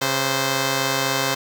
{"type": "tone pair together", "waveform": "5% pulse", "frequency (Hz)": [135.91, 520], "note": ["C#3", "C5"], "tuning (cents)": [-34, -11], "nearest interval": "octave + major seventh", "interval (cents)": 2323, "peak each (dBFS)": -11, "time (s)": [0.01, 1.35], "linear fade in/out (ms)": 10, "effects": []}